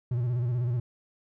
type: tone with vibrato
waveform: triangle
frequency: 121.6 Hz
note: B2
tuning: 26 cents flat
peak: -23 dBFS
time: 0.11-0.8 s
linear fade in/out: 5 ms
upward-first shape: square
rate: 16 Hz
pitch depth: 61 cents each way
effects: none